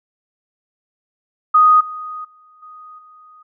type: tone with level steps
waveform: sine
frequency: 1244.5 Hz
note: D#6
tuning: in tune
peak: -7 / -26 / -46 / -36 / -42 dBFS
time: 1.54-3.43 s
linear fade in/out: 10 ms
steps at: 1.8 / 2.24 / 2.62 / 2.98 s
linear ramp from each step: 10 ms
effects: none